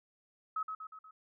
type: tone with echo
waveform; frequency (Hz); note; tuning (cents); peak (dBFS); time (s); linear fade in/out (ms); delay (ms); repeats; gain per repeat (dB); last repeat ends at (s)
sine; 1281; E6; -50; -32; 0.56-0.63; 5; 120; 4; -5; 1.11
effects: none